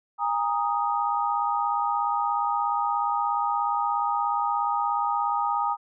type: chord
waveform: sine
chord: Ab suspended second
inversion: none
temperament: equal with one note detuned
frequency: 815.4 / 932.3 / 1244.5 Hz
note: Ab5 / Bb5 / Eb6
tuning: -32 / 0 / 0 cents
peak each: -27 dBFS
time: 0.18-5.77 s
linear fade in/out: 50 ms
effects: none